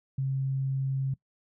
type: tone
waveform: sine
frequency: 134.5 Hz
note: C3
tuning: 48 cents sharp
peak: -26 dBFS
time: 0.18-1.14 s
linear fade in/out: 5 ms
effects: noise-tail reverb RT60 0.1 s tail -21 dB re dry